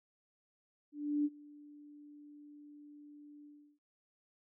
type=tone with ADSR envelope; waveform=sine; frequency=293.7 Hz; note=D4; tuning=in tune; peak=-28 dBFS; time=0.92-3.79 s; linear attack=330 ms; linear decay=41 ms; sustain=-24 dB; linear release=340 ms; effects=none